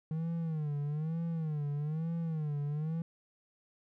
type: tone with vibrato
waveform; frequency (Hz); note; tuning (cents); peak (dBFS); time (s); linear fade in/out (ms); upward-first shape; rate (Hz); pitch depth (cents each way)
triangle; 155.56; D#3; 0; -30; 0.11-3.02; 2; sine; 1.1; 130
effects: none